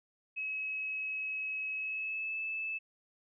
sine tone with pitch glide, 2565 to 2620 Hz, E7 to E7, -48 to -11 cents, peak -34 dBFS, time 0.36-2.79 s, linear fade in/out 20 ms, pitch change +37 cents, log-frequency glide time 1.74-2.39 s, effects none

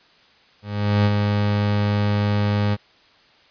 30% pulse tone with ADSR envelope, 103.2 Hz, G#2, 10 cents flat, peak -11 dBFS, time 0.62-2.77 s, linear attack 430 ms, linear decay 45 ms, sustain -4 dB, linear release 39 ms, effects white hiss -54 dBFS RMS until 3.5 s + resampled to 11025 Hz

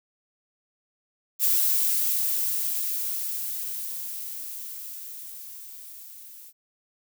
violet noise with level ramp, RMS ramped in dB -21 to -46 dBFS, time 1.39-6.53 s, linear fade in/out 50 ms, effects none

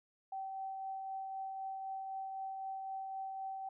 sine tone with tremolo, 771 Hz, G5, 29 cents flat, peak -38 dBFS, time 0.32-3.69 s, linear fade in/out 5 ms, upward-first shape triangle, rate 3.9 Hz, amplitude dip 30%, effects none

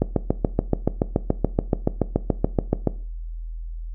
click train, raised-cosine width 2 ms, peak -4 dBFS, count 21, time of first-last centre 0.02-2.873 s, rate 7.01 Hz, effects noise-tail reverb RT60 0.4 s tail -18 dB re dry + added 41 Hz sine -29 dBFS peak until 3.94 s

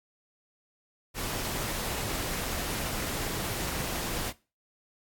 pink noise, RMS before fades -33 dBFS, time 1.14-4.33 s, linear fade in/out 50 ms, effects noise-tail reverb RT60 0.3 s tail -19 dB re dry + AAC 64 kbps

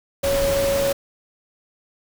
sine tone in noise, 555 Hz, C#5, 2 cents sharp, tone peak -18 dBFS, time 0.23-0.93 s, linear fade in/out 10 ms, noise pink, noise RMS -26 dBFS, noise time 0.23-0.93 s, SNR +5 dB, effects none

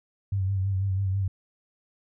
sine tone with vibrato, 96.5 Hz, G2, 27 cents flat, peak -23 dBFS, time 0.32-1.28 s, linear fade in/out 5 ms, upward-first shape sine, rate 6.1 Hz, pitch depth 47 cents each way, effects none

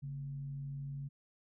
sine tone with frequency modulation, 140.1 Hz, C#3, 19 cents sharp, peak -39 dBFS, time 0.02-1.09 s, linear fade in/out 20 ms, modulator 93.1 Hz, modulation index 0.23, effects none

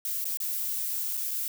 violet noise with dropouts, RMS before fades -31 dBFS, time 0.05-1.48 s, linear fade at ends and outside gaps 1 ms, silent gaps 0.243-0.253 / 0.372-0.402 / 1.17-1.174 / 1.309-1.313 s, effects none

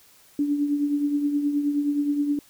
sine tone with tremolo, 289.6 Hz, D4, 24 cents flat, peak -18 dBFS, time 0.39-2.39 s, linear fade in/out 2 ms, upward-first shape triangle, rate 9.5 Hz, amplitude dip 60%, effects white hiss -55 dBFS RMS until 2.49 s

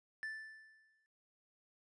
triangle tone with exponential decay, 1760 Hz, A6, in tune, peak -37 dBFS, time 0.23-1.06 s, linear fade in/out 0 ms, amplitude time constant 180 ms, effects noise-tail reverb RT60 0.1 s tail -20 dB re dry + resampled to 24000 Hz

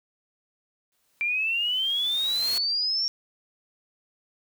white noise with exponential growth, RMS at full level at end -33 dBFS, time 0.92-2.58 s, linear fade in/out 1 ms, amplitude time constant 360 ms
sine exponential sweep, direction up, 2349 to 5560 Hz, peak -23 dBFS, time 1.21-3.08 s, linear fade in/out 0 ms
effects none

